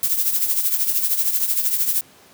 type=noise with tremolo; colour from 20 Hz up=violet; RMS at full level=-17 dBFS; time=0.03-2.01 s; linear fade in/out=0 ms; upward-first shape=triangle; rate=13 Hz; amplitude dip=70%; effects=pink hiss -49 dBFS RMS until 2.33 s + high-pass 150 Hz 12 dB/octave